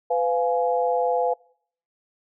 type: chord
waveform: sine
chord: F diminished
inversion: second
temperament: just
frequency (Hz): 502.9 / 698.5 / 838.1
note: Cb5 / F5 / Ab5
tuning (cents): +31 / 0 / +16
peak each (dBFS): -22 / -24 / -26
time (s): 0.1-1.34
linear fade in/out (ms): 10
effects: noise-tail reverb RT60 0.6 s tail -25 dB re dry